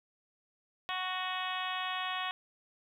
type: harmonic tone with a mistuned harmonic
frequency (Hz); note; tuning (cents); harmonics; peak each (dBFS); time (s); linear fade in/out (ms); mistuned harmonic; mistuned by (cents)
370; F#4; 0; 2 / 3 / 4 / 5 / 6 / 7 / 8 / 9 / 10; -40 / -38 / -45 / -41 / -48 / -42 / -44 / -42 / -48; 0.89-2.31; 0; 7; -17
effects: 11-bit